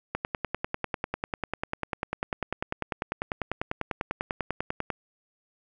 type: click train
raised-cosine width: 0.5 ms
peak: -13 dBFS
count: 49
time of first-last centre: 0.15-4.902 s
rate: 10.1 Hz
effects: none

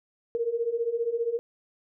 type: beating tone pair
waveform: sine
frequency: 456.1 / 471.1 Hz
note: A#4 / A#4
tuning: -38 / +18 cents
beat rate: 15 Hz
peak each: -30 / -27 dBFS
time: 0.35-1.39 s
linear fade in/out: 0 ms
effects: none

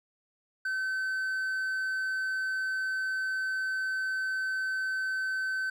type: tone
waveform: triangle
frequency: 1532 Hz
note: G6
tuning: 40 cents flat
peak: -27 dBFS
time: 0.65-5.7 s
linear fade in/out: 5 ms
effects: none

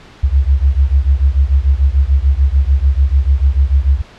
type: beating tone pair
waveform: sine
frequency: 65.41 / 72.21 Hz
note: C2 / D2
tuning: 0 / -29 cents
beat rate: 6.8 Hz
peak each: -11 / -12 dBFS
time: 0.23-4.02 s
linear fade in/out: 10 ms
effects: pink hiss -40 dBFS RMS until 4.18 s + low-pass 4000 Hz 12 dB/octave

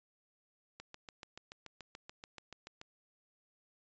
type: click train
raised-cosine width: 0.2 ms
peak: -30 dBFS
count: 15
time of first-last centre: 0.8-2.814 s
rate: 6.95 Hz
effects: resampled to 16000 Hz

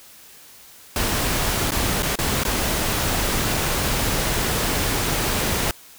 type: noise with dropouts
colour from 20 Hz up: pink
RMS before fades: -22 dBFS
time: 0.96-5.71 s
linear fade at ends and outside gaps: 1 ms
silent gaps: 1.707-1.719 / 2.023-2.03 / 2.156-2.188 / 2.435-2.45 s
effects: white hiss -46 dBFS RMS until 5.98 s

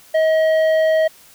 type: tone with tanh clipping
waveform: sine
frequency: 635 Hz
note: D#5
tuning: 35 cents sharp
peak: -14 dBFS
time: 0.14-1.08 s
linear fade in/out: 10 ms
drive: 9 dB
effects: white hiss -47 dBFS RMS until 1.34 s

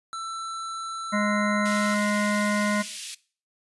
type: tone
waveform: square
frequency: 1333 Hz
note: E6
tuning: 19 cents sharp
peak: -32 dBFS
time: 0.13-1.94 s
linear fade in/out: 0 ms
type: harmonic tone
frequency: 207.7 Hz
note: G#3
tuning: in tune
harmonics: 1 / 3 / 5 / 7 / 9 / 10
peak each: -24 / -29 / -31 / -32 / -34 / -34 dBFS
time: 1.12-2.83 s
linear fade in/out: 20 ms
type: high-pass noise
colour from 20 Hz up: pink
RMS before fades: -36 dBFS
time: 1.65-3.15 s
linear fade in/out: 10 ms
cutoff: 2600 Hz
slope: 24 dB/octave
effects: noise-tail reverb RT60 0.4 s tail -20 dB re dry + resampled to 24000 Hz

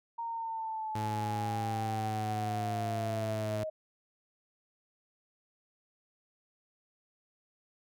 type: linear sweep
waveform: sine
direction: down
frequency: 931 to 624 Hz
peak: -34 dBFS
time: 0.18-3.7 s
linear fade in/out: 10 ms
type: tone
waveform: sawtooth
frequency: 108 Hz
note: A2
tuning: 32 cents flat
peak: -30 dBFS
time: 0.95-3.64 s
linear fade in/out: 5 ms
effects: none

